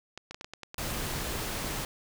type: clicks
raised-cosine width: 0.2 ms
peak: -23 dBFS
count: 10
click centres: 0.176 / 0.31 / 0.345 / 0.411 / 0.445 / 0.536 / 0.633 / 0.744 / 0.904 / 0.946 s
type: noise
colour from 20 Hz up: pink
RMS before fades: -34 dBFS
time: 0.78-1.85 s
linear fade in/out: 2 ms
effects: none